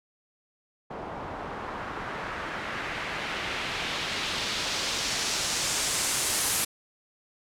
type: noise with low-pass filter sweep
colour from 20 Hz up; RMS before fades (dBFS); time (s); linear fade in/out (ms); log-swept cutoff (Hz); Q
white; -31; 0.9-6.65; 10; 800 to 11000; 1.2
effects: none